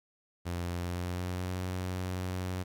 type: tone with pitch glide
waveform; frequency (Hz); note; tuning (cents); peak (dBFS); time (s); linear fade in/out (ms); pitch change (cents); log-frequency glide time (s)
sawtooth; 87.31 to 91.81; F2 to F#2; 0 to -13; -29; 0.45-2.64; 20; +87; 0.73-1.58
effects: 11-bit